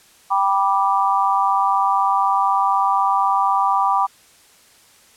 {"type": "chord", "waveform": "sine", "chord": "G major", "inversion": "none", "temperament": "just", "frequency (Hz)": [784, 980, 1176], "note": ["G5", "B5", "D6"], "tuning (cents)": [0, -14, 2], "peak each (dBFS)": -19, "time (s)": [0.3, 4.07], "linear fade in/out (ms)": 20, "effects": ["white hiss -51 dBFS RMS until 5.16 s", "low-pass 11000 Hz 12 dB/octave"]}